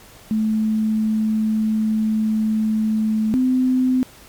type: tone pair in turn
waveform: sine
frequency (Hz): 217.7 / 256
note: A3 / C4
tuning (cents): -18 / -38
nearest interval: minor third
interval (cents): 280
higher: second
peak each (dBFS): -16 / -14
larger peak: second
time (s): 0.31-3.34 / 3.34-4.03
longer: first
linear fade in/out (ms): 0
effects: pink hiss -45 dBFS RMS until 4.28 s + MP3 96 kbps